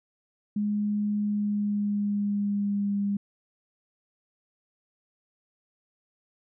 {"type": "tone with pitch glide", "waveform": "sine", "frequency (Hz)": [207.7, 201.4], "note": ["G#3", "G3"], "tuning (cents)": [0, 47], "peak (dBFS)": -24, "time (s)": [0.56, 3.17], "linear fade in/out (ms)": 5, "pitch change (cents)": -53, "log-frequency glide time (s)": [1.2, 2.99], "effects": []}